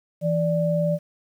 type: tone pair together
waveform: sine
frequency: 165.28 / 587.3 Hz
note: E3 / D5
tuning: +5 / 0 cents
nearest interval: octave + minor seventh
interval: 2195 cents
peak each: -22 dBFS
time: 0.21-0.99 s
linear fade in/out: 50 ms
effects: 9-bit